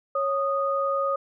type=tone pair together; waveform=sine; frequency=551.5 / 1238 Hz; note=C#5 / D#6; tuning=-9 / -9 cents; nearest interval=octave + major second; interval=1400 cents; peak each=-25 / -25 dBFS; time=0.15-1.16 s; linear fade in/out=5 ms; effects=none